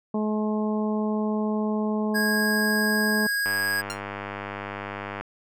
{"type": "harmonic tone", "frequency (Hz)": 213.6, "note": "G#3", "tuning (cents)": 49, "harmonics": [1, 2, 3, 4, 5], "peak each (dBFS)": [-24, -30, -34, -36, -38], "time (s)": [0.14, 3.27], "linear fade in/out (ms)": 5}
{"type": "tone", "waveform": "square", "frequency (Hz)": 1644, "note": "G#6", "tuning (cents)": -18, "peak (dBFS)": -24, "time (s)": [2.14, 3.82], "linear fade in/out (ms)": 20}
{"type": "click train", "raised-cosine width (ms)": 0.5, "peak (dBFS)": -17, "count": 176, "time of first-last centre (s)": [3.46, 5.21], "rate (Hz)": 100}
{"type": "tone with exponential decay", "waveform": "10% pulse", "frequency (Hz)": 1394, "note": "F6", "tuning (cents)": -4, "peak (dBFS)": -20, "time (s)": [3.9, 4.01], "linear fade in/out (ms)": 1, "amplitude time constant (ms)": 23}
{"effects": []}